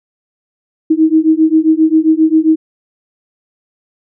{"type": "beating tone pair", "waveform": "sine", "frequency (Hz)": [313.4, 320.9], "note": ["D#4", "E4"], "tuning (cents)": [13, -46], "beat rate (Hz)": 7.5, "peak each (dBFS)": -10, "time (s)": [0.9, 2.56], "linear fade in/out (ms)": 10, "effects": []}